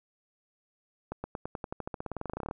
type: accelerating click train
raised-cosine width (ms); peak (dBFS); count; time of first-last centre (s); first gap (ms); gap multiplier
1; -21; 24; 1.12-2.511; 120; 0.93
effects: none